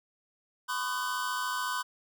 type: tone cluster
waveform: square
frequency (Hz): 1006 / 1100 / 1227 / 1509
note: B5 / C#6 / D#6 / F#6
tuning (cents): +32 / -14 / -25 / +34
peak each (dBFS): -35 / -39 / -39 / -36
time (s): 0.68-1.83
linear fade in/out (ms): 20
effects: none